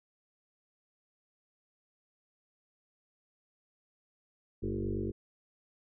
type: tone with frequency modulation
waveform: sine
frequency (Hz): 220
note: A3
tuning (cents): 0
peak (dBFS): -31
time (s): 4.62-5.12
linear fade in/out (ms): 20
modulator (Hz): 48.5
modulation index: 4
effects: none